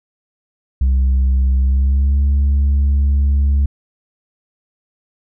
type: tone with pitch glide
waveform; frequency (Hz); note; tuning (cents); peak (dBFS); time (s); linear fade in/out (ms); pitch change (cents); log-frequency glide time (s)
sine; 65.41 to 70.1; C2 to C#2; 0 to +20; -8; 0.81-3.66; 5; +120; 1.6-2.2
effects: tanh soft clip ceiling -10 dBFS